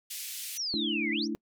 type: band-pass noise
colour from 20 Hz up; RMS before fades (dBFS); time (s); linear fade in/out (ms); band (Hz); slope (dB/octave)
white; -39; 0.1-0.58; 10; 2300 to 15000; 24
type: exponential two-way sweep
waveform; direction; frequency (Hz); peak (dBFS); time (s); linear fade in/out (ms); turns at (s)
sine; down then up; 6272 to 1963 to 6272; -30; 0.55-1.28; 50; 1.11
type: chord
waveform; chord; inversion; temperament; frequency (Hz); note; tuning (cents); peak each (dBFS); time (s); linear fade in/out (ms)
sine; A suspended fourth; none; equal; 220 / 293.7 / 329.6; A3 / D4 / E4; 0 / 0 / 0; -34; 0.74-1.35; 0
effects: noise-tail reverb RT60 0.1 s tail -26 dB re dry